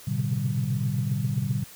sine tone cluster, 107.5 / 123.5 / 131.1 / 146.4 / 192.2 Hz, A2 / B2 / C3 / D3 / G3, -40 / 0 / +4 / -5 / -34 cents, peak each -32 / -27 / -32 / -29 / -31 dBFS, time 0.07-1.64 s, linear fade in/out 10 ms, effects tanh soft clip ceiling -14 dBFS + white hiss -47 dBFS RMS until 1.75 s

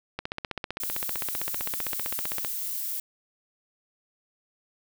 click train, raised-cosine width 0.3 ms, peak -15 dBFS, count 36, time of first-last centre 0.19-2.448 s, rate 15.5 Hz
violet noise, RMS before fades -32 dBFS, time 0.8-3 s, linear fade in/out 2 ms
effects none

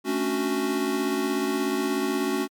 square chord, D major seventh, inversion second, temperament equal, 220 / 277.2 / 293.7 / 370 Hz, A3 / C#4 / D4 / F#4, 0 / 0 / 0 / 0 cents, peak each -32 / -28 / -34 / -28 dBFS, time 0.04-2.48 s, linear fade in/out 50 ms, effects MP3 96 kbps

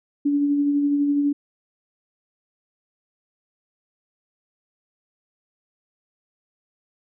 sine tone with tremolo, 287 Hz, D4, 40 cents flat, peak -16 dBFS, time 0.25-1.33 s, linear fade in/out 10 ms, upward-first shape sine, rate 12 Hz, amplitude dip 30%, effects none

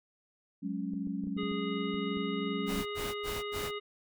sine chord, F# suspended second, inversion none, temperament equal, 185 / 207.7 / 277.2 Hz, F#3 / G#3 / C#4, 0 / 0 / 0 cents, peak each -37 dBFS, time 0.62-2.83 s, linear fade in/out 20 ms
clicks, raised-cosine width 3 ms, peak -34 dBFS, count 9, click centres 0.937 / 1.072 / 1.239 / 1.272 / 1.367 / 1.433 / 1.516 / 1.943 / 2.171 s
harmonic tone, 413.5 Hz, G#4, 8 cents flat, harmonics 1 / 3 / 5 / 7 / 9, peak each -37 / -42 / -44 / -45 / -47 dBFS, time 1.37-3.8 s, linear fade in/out 20 ms
pink noise bursts, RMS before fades -39 dBFS, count 4, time 2.66-3.715 s, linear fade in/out 50 ms, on 200 ms, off 85 ms
effects none

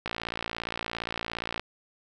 click train, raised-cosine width 0.3 ms, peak -15 dBFS, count 89, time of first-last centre 0.06-1.596 s, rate 57.3 Hz, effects none

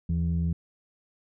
sine tone pair together, 79.53 / 167.3 Hz, D#2 / E3, +38 / +26 cents, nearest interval octave + minor second, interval 1288 cents, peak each -25 dBFS, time 0.09-0.53 s, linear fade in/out 5 ms, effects tanh soft clip ceiling -19 dBFS

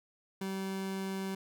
30% pulse tone, 192.3 Hz, G3, 33 cents flat, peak -32 dBFS, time 0.41-1.35 s, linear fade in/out 5 ms, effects none

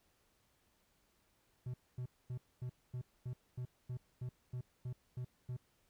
triangle tone bursts, 124.9 Hz, B2, 20 cents sharp, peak -37 dBFS, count 13, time 1.66-5.567 s, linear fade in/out 5 ms, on 79 ms, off 240 ms, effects pink hiss -75 dBFS RMS until 5.89 s

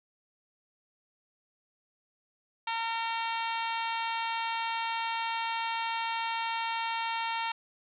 harmonic tone with a mistuned harmonic, 456.7 Hz, A#4, 36 cents flat, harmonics 2 / 3 / 4 / 5 / 6 / 7 / 8 / 9, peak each -32 / -40 / -41 / -40 / -40 / -43 / -45 / -48 dBFS, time 2.67-7.52 s, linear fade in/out 5 ms, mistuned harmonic 9, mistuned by +49 cents, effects none

